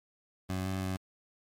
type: tone with pitch steps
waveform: 20% pulse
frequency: 93.4 / 95 / 94.1 Hz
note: F#2 / F#2 / F#2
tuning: +17 / +46 / +30 cents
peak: -27 dBFS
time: 0.49-0.97 s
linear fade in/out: 10 ms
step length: 160 ms
effects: MP3 96 kbps